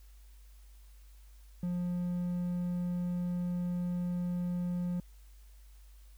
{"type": "tone", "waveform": "triangle", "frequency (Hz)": 177, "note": "F3", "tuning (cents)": 23, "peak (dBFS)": -29, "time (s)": [1.63, 5], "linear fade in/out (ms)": 2, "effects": ["added 50 Hz sine -52 dBFS peak until 6.17 s", "white hiss -67 dBFS RMS until 6.17 s"]}